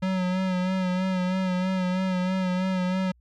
square tone with vibrato, 185 Hz, F#3, in tune, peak -24 dBFS, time 0.02-3.12 s, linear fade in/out 10 ms, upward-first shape sine, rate 3.1 Hz, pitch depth 37 cents each way, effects added 60 Hz sine -57 dBFS peak until 3.2 s + low-pass 4000 Hz 12 dB/octave

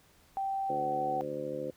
sine tone with pitch glide, 779 to 759 Hz, G5 to F#5, -11 to +44 cents, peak -30 dBFS, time 0.37-1.21 s, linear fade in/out 0 ms, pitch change -45 cents, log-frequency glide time 0.69-0.81 s
harmonic tone, 73.42 Hz, D2, in tune, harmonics 2 / 3 / 4 / 5 / 6 / 7 / 8, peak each -46 / -47 / -42 / -41 / -48 / -36 / -46 dBFS, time 0.69-1.71 s, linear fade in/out 10 ms
effects pink hiss -63 dBFS RMS until 1.76 s

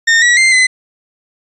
40% pulse tone with pitch steps, 1829 / 1929 / 2090 / 2031 Hz, A#6 / B6 / C7 / B6, -33 / -41 / -2 / +48 cents, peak -6 dBFS, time 0.07-0.67 s, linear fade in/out 10 ms, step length 150 ms, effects resampled to 22050 Hz

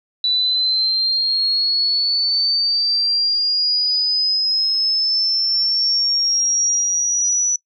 sine linear sweep, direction up, 3955 to 5930 Hz, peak -15 dBFS, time 0.24-7.56 s, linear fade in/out 2 ms, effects noise-tail reverb RT60 0.1 s tail -24 dB re dry

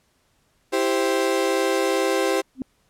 35% pulse chord, C major, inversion first, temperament equal, 329.6 / 392 / 523.3 Hz, E4 / G4 / C5, 0 / 0 / 0 cents, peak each -24 / -21 / -22 dBFS, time 0.72-2.42 s, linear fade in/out 20 ms
sine tone with exponential growth, 260.6 Hz, C4, 7 cents flat, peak -20 dBFS, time 2.55-2.62 s, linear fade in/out 1 ms, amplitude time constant 15 ms
effects pink hiss -65 dBFS RMS until 2.89 s + low-pass 12000 Hz 12 dB/octave

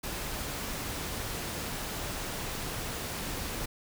pink noise, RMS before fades -36 dBFS, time 0.03-3.66 s, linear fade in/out 10 ms, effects none

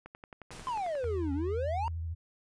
click train, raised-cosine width 0.5 ms, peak -31 dBFS, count 12, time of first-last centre 0.06-1.042 s, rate 11.2 Hz
pink noise with exponential decay, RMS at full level -45 dBFS, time 0.51-1.89 s, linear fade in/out 2 ms, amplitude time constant 300 ms
triangle exponential two-way sweep, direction down then up, 1051 to 269 to 955 Hz, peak -29 dBFS, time 0.67-1.88 s, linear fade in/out 0 ms, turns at 1.33 s
sine tone with vibrato, 82.41 Hz, E2, in tune, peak -33 dBFS, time 1.03-2.15 s, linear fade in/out 20 ms, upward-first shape triangle, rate 13 Hz, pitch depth 57 cents each way
effects resampled to 22050 Hz

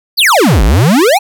square exponential two-way sweep, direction down then up, 4989 to 44.9 to 881 Hz, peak -6 dBFS, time 0.17-1.19 s, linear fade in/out 20 ms, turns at 0.63 s, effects none

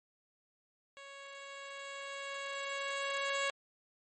10% pulse tone with level ramp, 554.4 Hz, C#5, in tune, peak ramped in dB -41 to -23 dBFS, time 0.97-3.5 s, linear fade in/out 0 ms, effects MP3 32 kbps

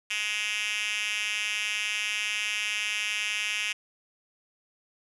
5% pulse tone with high-pass filter, 210.3 Hz, G#3, 22 cents sharp, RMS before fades -30 dBFS, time 0.1-3.73 s, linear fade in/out 10 ms, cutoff 2700 Hz, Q 3.3, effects resampled to 24000 Hz + 8-bit

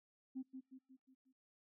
sine tone with echo, 261.6 Hz, C4, in tune, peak -40 dBFS, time 0.35-0.43 s, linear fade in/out 20 ms, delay 180 ms, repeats 5, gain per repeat -6 dB, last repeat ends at 1.33 s, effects noise-tail reverb RT60 0.3 s tail -23 dB re dry + tanh soft clip ceiling -36 dBFS

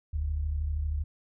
sine tone pair together, 42.04 / 74.9 Hz, E1 / D2, +35 / +35 cents, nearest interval minor seventh, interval 1000 cents, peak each -34 / -28 dBFS, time 0.13-1.04 s, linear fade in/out 10 ms, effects none

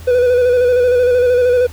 triangle tone with vibrato, 494.8 Hz, B4, 3 cents sharp, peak -7 dBFS, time 0.07-1.67 s, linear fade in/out 10 ms, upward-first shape square, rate 13 Hz, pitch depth 30 cents each way, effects added 82 Hz sine -30 dBFS peak until 1.72 s + pink hiss -40 dBFS RMS until 1.72 s

